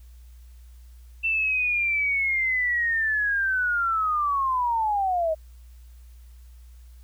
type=linear sweep; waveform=sine; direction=down; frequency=2685 to 619 Hz; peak=-21 dBFS; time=1.23-5.35 s; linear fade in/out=20 ms; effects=added 60 Hz sine -44 dBFS peak until 7.03 s + white hiss -63 dBFS RMS until 7.03 s